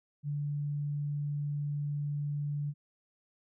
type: tone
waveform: sine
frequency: 145.6 Hz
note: D3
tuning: 15 cents flat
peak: -31 dBFS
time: 0.23-2.74 s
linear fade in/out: 50 ms
effects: none